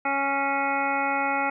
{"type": "harmonic tone with a mistuned harmonic", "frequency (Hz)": 277.2, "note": "C#4", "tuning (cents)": 0, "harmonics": [1, 2, 3, 4, 5, 7, 8, 9], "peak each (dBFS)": [-33, -33, -26, -36, -29, -34, -32, -34], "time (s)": [0.05, 1.5], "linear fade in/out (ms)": 5, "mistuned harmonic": 8, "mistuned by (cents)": -23, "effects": []}